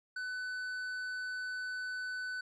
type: tone with tanh clipping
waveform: sine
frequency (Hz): 1500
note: F#6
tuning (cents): +23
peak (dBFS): -38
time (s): 0.16-2.41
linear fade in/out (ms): 5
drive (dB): 8
effects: none